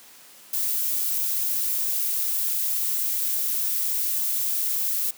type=noise; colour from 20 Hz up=violet; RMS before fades=-25 dBFS; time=0.53-5.11 s; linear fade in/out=5 ms; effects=white hiss -49 dBFS RMS until 5.17 s + high-pass 150 Hz 12 dB/octave